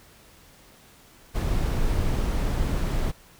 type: noise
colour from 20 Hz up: brown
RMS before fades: -24 dBFS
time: 1.34-3.12 s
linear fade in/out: 20 ms
effects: pink hiss -53 dBFS RMS until 3.39 s